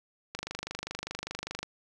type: click train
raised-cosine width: 0.2 ms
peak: -18 dBFS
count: 33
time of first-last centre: 0.35-1.63 s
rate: 25 Hz
effects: none